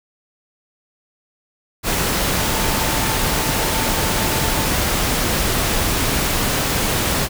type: tone in noise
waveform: sine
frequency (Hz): 890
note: A5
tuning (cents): +20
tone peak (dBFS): -29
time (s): 2.34-4.71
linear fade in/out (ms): 50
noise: pink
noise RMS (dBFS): -19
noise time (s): 1.83-7.29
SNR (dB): -13
effects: none